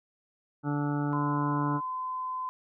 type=harmonic tone; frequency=145.5 Hz; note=D3; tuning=16 cents flat; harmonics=1 / 2 / 3 / 4 / 5 / 6 / 8 / 9 / 10; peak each=-30 / -30 / -42 / -44 / -44 / -39 / -47 / -41 / -44 dBFS; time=0.63-1.81 s; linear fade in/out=50 ms
type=tone; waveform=sine; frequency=1023 Hz; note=C6; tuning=39 cents flat; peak=-31 dBFS; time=1.13-2.49 s; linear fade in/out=0 ms
effects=none